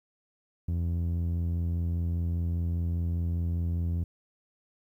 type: tone with low-pass filter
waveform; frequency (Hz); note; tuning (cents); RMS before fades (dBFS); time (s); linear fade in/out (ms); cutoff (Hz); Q
sawtooth; 85; F2; -46; -29; 0.68-4.04; 5; 170; 0.65
effects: 11-bit